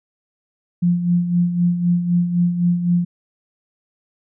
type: tone with tremolo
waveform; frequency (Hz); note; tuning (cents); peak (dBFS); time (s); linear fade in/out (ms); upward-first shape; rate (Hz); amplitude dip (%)
sine; 174.9; F3; +3; -12; 0.82-3.05; 10; sine; 3.9; 60
effects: none